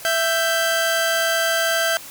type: tone pair together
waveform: sawtooth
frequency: 663.1 / 1568 Hz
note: E5 / G6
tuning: +10 / 0 cents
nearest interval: octave + minor third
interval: 1490 cents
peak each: -17 dBFS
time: 0.05-1.97 s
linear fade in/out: 0 ms
effects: white hiss -38 dBFS RMS until 2.1 s